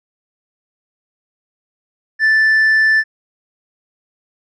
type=tone with tanh clipping; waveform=sine; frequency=1760 Hz; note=A6; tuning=in tune; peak=-10 dBFS; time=2.19-3.04 s; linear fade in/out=50 ms; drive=2 dB; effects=none